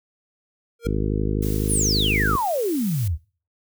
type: tone with exponential growth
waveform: square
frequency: 466.2 Hz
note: A#4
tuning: in tune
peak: -25 dBFS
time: 0.79-0.87 s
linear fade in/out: 5 ms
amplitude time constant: 17 ms
type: harmonic tone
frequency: 51.91 Hz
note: G#1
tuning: in tune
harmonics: 1 / 2 / 3 / 4 / 5 / 6 / 7 / 8 / 9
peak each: -24 / -27 / -29 / -30 / -31 / -32 / -32 / -33 / -34 dBFS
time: 0.85-2.37 s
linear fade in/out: 10 ms
type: noise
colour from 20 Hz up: blue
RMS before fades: -36 dBFS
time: 1.42-3.08 s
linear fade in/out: 5 ms
type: exponential sweep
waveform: sine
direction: down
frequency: 11700 to 69 Hz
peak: -20 dBFS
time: 1.67-3.18 s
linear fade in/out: 50 ms
effects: noise-tail reverb RT60 0.4 s tail -23 dB re dry